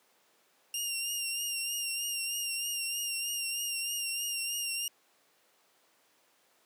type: tone with vibrato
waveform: 15% pulse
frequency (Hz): 2794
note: F7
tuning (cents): 0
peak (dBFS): -25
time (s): 0.74-4.88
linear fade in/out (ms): 2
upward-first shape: triangle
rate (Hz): 3.2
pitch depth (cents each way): 43
effects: pink hiss -67 dBFS RMS until 6.65 s + high-pass 400 Hz 12 dB/octave